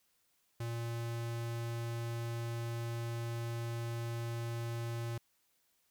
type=tone; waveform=square; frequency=116.8 Hz; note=A#2; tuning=4 cents sharp; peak=-37 dBFS; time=0.6-5.18 s; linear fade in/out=5 ms; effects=white hiss -75 dBFS RMS until 5.9 s